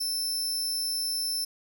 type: tone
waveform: sawtooth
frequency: 5310 Hz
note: E8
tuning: 12 cents sharp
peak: -25 dBFS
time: 0-1.45 s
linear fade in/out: 10 ms
effects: none